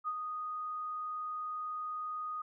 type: tone with ADSR envelope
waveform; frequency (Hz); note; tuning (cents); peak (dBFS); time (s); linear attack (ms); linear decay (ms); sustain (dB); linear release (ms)
sine; 1241; D#6; -5; -31; 0.04-2.42; 38; 51; -5; 6
effects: none